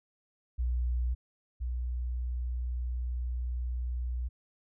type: tone pair in turn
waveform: sine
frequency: 61 / 61.27 Hz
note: B1 / B1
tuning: -21 / -13 cents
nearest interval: unison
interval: 8 cents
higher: second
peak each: -26 / -30 dBFS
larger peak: first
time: 0.58-1.15 / 1.6-4.29 s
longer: second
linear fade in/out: 20 ms
effects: tanh soft clip ceiling -23 dBFS